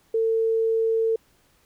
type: tone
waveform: sine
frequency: 450 Hz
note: A4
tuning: 39 cents sharp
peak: -19 dBFS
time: 0.14-1.16 s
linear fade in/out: 5 ms
effects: pink hiss -62 dBFS RMS until 1.65 s